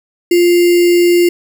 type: tone with sample-and-hold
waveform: sine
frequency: 349.2 Hz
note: F4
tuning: in tune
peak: -6 dBFS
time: 0.31-1.29 s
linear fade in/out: 5 ms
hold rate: 2450 Hz
effects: none